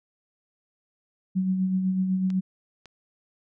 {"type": "tone with tremolo", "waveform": "sine", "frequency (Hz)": 187.3, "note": "F#3", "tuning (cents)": 21, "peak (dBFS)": -20, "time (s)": [1.35, 2.41], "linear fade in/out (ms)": 20, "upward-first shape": "sine", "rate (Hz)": 8, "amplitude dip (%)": 40}
{"type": "clicks", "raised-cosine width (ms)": 0.2, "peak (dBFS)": [-27, -29], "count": 2, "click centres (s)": [2.303, 2.857]}
{"effects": []}